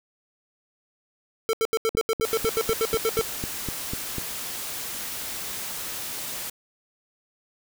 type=tone bursts; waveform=square; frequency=447.3 Hz; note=A4; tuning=28 cents sharp; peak=-21 dBFS; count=15; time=1.49-3.212 s; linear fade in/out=0 ms; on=42 ms; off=78 ms
type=click train; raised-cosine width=3 ms; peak=-17 dBFS; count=10; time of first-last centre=1.95-4.183 s; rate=4.03 Hz
type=noise; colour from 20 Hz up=white; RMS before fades=-33 dBFS; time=2.24-6.5 s; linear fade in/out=5 ms
effects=none